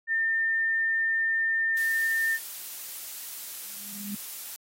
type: tone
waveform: sine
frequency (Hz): 1805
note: A6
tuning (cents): +44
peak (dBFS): -23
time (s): 0.07-2.39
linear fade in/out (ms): 50
type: noise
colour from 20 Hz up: blue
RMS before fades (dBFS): -38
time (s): 1.77-4.56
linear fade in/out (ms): 0
type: tone with exponential growth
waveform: sine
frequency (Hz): 203.1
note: G#3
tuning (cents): -38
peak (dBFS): -30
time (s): 3.64-4.15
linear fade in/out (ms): 5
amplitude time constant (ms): 110
effects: AAC 48 kbps